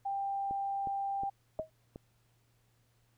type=tone; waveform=sine; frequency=791 Hz; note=G5; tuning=15 cents sharp; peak=-32 dBFS; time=0.05-1.3 s; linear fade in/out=10 ms
type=click train; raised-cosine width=2 ms; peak=-31 dBFS; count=5; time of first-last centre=0.51-1.959 s; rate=2.76 Hz
type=tone with exponential decay; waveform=sine; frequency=633 Hz; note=D#5; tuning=30 cents sharp; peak=-29 dBFS; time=1.59-1.7 s; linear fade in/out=1 ms; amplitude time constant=23 ms
effects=added 117 Hz sine -70 dBFS peak until 3.17 s + pink hiss -74 dBFS RMS until 3.17 s